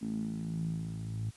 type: tone with band-pass filter sweep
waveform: 10% pulse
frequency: 54.9 Hz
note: A1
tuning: 3 cents flat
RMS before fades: -36 dBFS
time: 0.01-1.31 s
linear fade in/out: 20 ms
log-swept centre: 240 to 110 Hz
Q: 6.3
effects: white hiss -59 dBFS RMS until 1.36 s + resampled to 24000 Hz